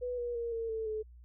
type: tone with pitch steps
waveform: sine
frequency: 493.9 / 480.9 / 468.3 / 456.1 / 444.1 / 432.5 Hz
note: B4 / B4 / A#4 / A#4 / A4 / A4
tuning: 0 / -46 / +8 / -38 / +16 / -30 cents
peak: -33 dBFS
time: 0.01-1.03 s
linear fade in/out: 20 ms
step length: 170 ms
effects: added 60 Hz sine -51 dBFS peak until 1.24 s